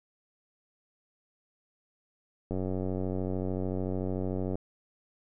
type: click train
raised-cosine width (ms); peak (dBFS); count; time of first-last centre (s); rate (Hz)
2; -20; 192; 2.51-4.555; 93.4
effects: none